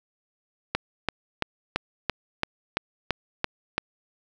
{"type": "click train", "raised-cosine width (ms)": 0.3, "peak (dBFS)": -7, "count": 10, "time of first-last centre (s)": [0.75, 3.78], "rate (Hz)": 2.97, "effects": []}